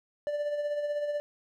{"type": "tone with tremolo", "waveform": "triangle", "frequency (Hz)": 587.3, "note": "D5", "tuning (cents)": 0, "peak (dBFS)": -25, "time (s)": [0.27, 1.2], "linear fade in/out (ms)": 0, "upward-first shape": "sine", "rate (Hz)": 16, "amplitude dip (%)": 45, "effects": []}